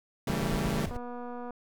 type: chord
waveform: sawtooth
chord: A dominant seventh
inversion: first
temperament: equal with one note detuned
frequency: 138.59 / 164.81 / 196 / 225.8 Hz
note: C#3 / E3 / G3 / A3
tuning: 0 / 0 / 0 / +45 cents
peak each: -30 dBFS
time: 0.27-0.86 s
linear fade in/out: 5 ms
type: noise with tremolo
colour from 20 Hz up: brown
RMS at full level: -34 dBFS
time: 0.29-0.97 s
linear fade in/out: 5 ms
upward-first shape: sine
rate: 9 Hz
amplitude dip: 60%
type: click train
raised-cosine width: 1 ms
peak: -28 dBFS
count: 146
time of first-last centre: 0.91-1.507 s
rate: 243 Hz
effects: none